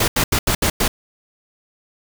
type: noise bursts at uneven times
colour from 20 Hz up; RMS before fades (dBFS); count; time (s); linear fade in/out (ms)
pink; -17; 6; 0-0.08 / 0.16-0.24 / 0.32-0.39 / 0.47-0.55 / 0.62-0.7 / 0.8-0.88; 5
effects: none